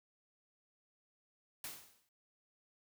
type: noise with exponential decay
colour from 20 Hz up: white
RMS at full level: -42 dBFS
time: 1.64-2.09 s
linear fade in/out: 2 ms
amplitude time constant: 96 ms
effects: none